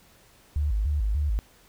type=tone with vibrato; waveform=sine; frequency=61.9 Hz; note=B1; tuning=5 cents sharp; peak=-22 dBFS; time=0.56-1.39 s; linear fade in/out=0 ms; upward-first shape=square; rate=3.4 Hz; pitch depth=300 cents each way; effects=pink hiss -57 dBFS RMS until 1.68 s